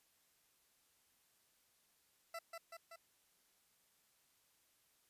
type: tone with echo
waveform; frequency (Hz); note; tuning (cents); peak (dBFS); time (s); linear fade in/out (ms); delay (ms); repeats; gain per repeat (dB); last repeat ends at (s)
20% pulse; 668; E5; +23; -39; 2.34-2.39; 5; 190; 3; -3; 2.96
effects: white hiss -75 dBFS RMS until 5.09 s + resampled to 32000 Hz